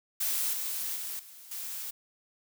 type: noise with level steps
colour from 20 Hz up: blue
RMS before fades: -30 / -34 / -37 / -50 / -38 dBFS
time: 0.2-1.91 s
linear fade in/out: 10 ms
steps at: 0.53 / 0.96 / 1.19 / 1.51 s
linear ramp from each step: 5 ms
effects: none